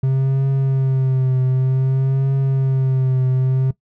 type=tone with vibrato; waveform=triangle; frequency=132.4 Hz; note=C3; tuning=21 cents sharp; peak=-12 dBFS; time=0.03-3.71 s; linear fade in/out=5 ms; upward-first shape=triangle; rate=0.54 Hz; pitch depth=47 cents each way; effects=noise-tail reverb RT60 0.1 s tail -18 dB re dry